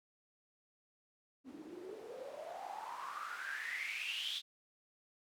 white noise with band-pass filter sweep, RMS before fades -44 dBFS, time 1.44-4.42 s, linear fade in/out 50 ms, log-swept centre 260 to 3600 Hz, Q 9.8, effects none

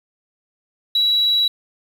triangle tone, 3907 Hz, B7, 19 cents flat, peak -11 dBFS, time 0.95-1.48 s, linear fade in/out 5 ms, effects tanh soft clip ceiling -11 dBFS + 7-bit

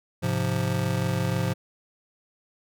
square chord, F minor, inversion first, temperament just, 104.77 / 130.96 / 174.61 Hz, Ab2 / C3 / F3, +16 / +2 / 0 cents, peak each -29 dBFS, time 0.22-1.54 s, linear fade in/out 20 ms, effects none

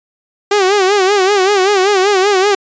sawtooth tone with vibrato, 392 Hz, G4, in tune, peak -5 dBFS, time 0.51-2.55 s, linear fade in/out 5 ms, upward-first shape sine, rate 5.2 Hz, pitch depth 110 cents each way, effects resampled to 16000 Hz

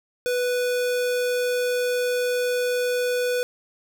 square tone, 493.9 Hz, B4, in tune, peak -22 dBFS, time 0.26-3.43 s, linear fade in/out 0 ms, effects none

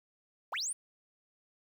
sine linear sweep, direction up, 420.5 to 9956 Hz, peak -31 dBFS, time 0.52-0.73 s, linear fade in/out 10 ms, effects tanh soft clip ceiling -31 dBFS + 10-bit

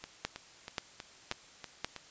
two click trains, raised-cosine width 0.2 ms, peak -15 / -24 dBFS, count 4 / 7, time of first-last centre 0.25-1.846 / 0.04-1.963 s, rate 1.88 / 3.12 Hz, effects white hiss -56 dBFS RMS until 2.1 s + resampled to 16000 Hz

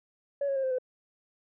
sine tone with pitch steps, 564 / 549.5 / 535.4 / 521.7 / 508.3 Hz, C#5 / C#5 / C5 / C5 / B4, +30 / -15 / +40 / -5 / +50 cents, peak -25 dBFS, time 0.41-0.785 s, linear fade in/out 5 ms, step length 75 ms, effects tanh soft clip ceiling -23 dBFS

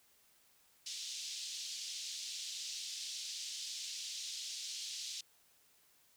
white band-pass noise, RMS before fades -44 dBFS, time 0.86-5.21 s, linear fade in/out 5 ms, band 3200 to 6400 Hz, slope 24 dB/octave, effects white hiss -69 dBFS RMS until 6.16 s

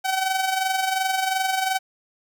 sawtooth tone with amplitude modulation, 761 Hz, F#5, 48 cents sharp, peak -15 dBFS, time 0.04-1.79 s, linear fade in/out 20 ms, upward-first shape sine, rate 22.8 Hz, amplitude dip 55%, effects none

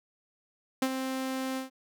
sawtooth tone with ADSR envelope, 262.6 Hz, C4, 6 cents sharp, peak -19 dBFS, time 0.82-1.7 s, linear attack 4 ms, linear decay 57 ms, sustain -8 dB, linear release 130 ms, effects none

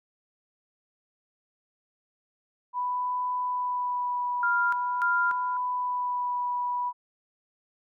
sine tone with vibrato, 987.8 Hz, B5, in tune, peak -26 dBFS, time 2.73-6.93 s, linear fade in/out 50 ms, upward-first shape sine, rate 0.45 Hz, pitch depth 13 cents each way
sine tone with tremolo, 1396.9 Hz, F6, in tune, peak -23 dBFS, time 4.43-5.57 s, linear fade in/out 2 ms, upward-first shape square, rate 1.7 Hz, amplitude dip 80%
effects none

